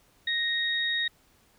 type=tone pair together; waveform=sine; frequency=1869 / 3748 Hz; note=A#6 / A#7; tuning=+4 / +9 cents; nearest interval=octave; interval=1205 cents; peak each=-28 dBFS; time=0.27-1.08 s; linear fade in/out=5 ms; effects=pink hiss -63 dBFS RMS until 1.58 s